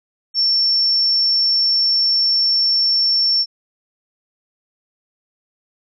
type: tone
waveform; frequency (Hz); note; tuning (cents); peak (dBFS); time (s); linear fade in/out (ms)
sine; 5430; F8; -50; -13; 0.34-3.46; 50
effects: none